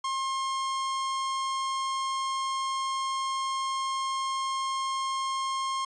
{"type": "tone", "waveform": "45% pulse", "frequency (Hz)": 1068, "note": "C6", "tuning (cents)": 35, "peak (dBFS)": -28, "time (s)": [0.04, 5.85], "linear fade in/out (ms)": 5, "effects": ["resampled to 22050 Hz"]}